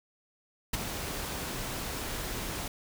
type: noise with ADSR envelope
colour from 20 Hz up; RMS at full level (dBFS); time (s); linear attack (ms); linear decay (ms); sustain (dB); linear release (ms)
pink; -27; 0.73-2.68; 9; 18; -9; 4
effects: none